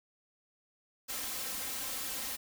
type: noise with comb filter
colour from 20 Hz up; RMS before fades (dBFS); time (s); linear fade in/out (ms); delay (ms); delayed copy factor
white; -38; 1.08-2.37; 20; 3.8; +0.7
effects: none